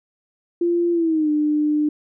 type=tone with pitch glide; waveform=sine; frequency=344.7 to 300.1 Hz; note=F4 to D4; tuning=-23 to +38 cents; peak=-16 dBFS; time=0.61-1.89 s; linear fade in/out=5 ms; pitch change=-239 cents; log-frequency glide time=0.92-1.3 s; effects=none